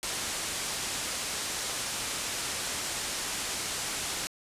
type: low-pass noise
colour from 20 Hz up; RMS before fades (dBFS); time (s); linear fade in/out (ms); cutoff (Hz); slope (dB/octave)
white; -34; 0.03-4.27; 0; 9400; 24
effects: resampled to 32000 Hz